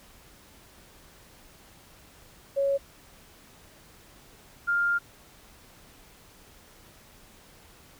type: tone pair in turn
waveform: sine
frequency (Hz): 554.4 / 1401.4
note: C#5 / F6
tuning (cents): 0 / +6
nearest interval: octave + major third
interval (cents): 1606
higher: second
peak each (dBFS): -22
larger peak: neither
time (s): 2.56-2.78 / 4.67-4.99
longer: second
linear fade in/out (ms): 20
effects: pink hiss -54 dBFS RMS until 7.99 s